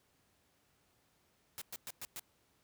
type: noise bursts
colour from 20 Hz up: white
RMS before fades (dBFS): -44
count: 5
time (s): 1.58-2.195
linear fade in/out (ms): 0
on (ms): 35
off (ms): 110
effects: pink hiss -73 dBFS RMS until 2.63 s + high-pass 60 Hz 12 dB/octave